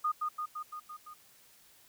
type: tone with echo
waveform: sine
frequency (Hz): 1228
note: D#6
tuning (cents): -23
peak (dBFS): -27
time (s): 0.04-0.12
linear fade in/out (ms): 10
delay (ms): 170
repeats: 6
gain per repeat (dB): -3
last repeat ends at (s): 1.14
effects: white hiss -61 dBFS RMS until 1.88 s